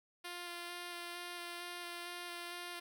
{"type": "tone with vibrato", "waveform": "5% pulse", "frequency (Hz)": 349.2, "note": "F4", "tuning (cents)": 0, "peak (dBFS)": -32, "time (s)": [0.24, 2.8], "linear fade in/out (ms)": 10, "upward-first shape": "square", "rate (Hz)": 2.2, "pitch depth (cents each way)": 10, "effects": []}